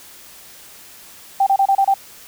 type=tone bursts; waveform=sine; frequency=784 Hz; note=G5; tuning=in tune; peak=-11 dBFS; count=6; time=1.4-1.941 s; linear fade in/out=5 ms; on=66 ms; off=29 ms; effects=white hiss -42 dBFS RMS until 2.27 s